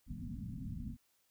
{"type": "low-pass noise", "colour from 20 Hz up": "white", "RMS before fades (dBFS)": -43, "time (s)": [0.06, 0.97], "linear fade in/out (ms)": 50, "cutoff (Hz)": 260, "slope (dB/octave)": 96, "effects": ["white hiss -75 dBFS RMS until 1.3 s"]}